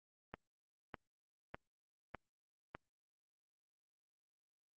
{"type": "click train", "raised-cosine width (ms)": 0.5, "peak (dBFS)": -29, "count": 5, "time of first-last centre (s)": [0.34, 2.75], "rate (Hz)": 1.66, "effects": ["Opus 32 kbps"]}